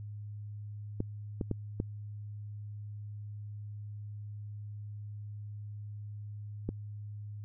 clicks, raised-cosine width 3 ms, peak -19 dBFS, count 5, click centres 1.004 / 1.412 / 1.513 / 1.801 / 6.69 s, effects added 104 Hz sine -40 dBFS peak until 7.44 s

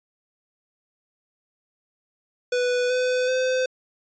square tone with pitch steps, 493.9 / 503.4 / 513.1 Hz, B4 / B4 / C5, 0 / +33 / -34 cents, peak -21 dBFS, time 2.52-3.66 s, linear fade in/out 5 ms, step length 380 ms, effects resampled to 16000 Hz

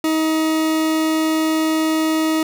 40% pulse tone, 316.5 Hz, D#4, 30 cents sharp, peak -15 dBFS, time 0.04-2.43 s, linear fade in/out 2 ms, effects none

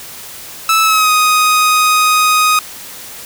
sawtooth tone with pitch glide, 1310 to 1248.7 Hz, E6 to D#6, -11 to +6 cents, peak -5 dBFS, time 0.69-2.59 s, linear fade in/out 2 ms, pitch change -83 cents, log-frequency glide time 0.83-1.11 s, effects white hiss -31 dBFS RMS until 3.25 s

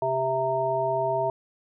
harmonic tone, 131.8 Hz, C3, 13 cents sharp, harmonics 1 / 3 / 5 / 7, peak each -36 / -30 / -25 / -28 dBFS, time 0.02-1.3 s, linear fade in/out 2 ms, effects none

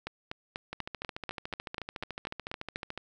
two click trains, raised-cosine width 0.3 ms, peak -21 / -19 dBFS, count 32 / 12, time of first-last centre 0.73-2.976 / 0.07-2.759 s, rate 13.8 / 4.09 Hz, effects none

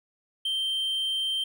triangle tone, 3136 Hz, G7, in tune, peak -24 dBFS, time 0.45-1.44 s, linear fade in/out 5 ms, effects none

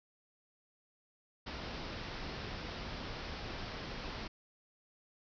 pink low-pass noise, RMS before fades -43 dBFS, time 1.46-4.28 s, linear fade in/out 10 ms, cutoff 5500 Hz, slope 96 dB/octave, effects none

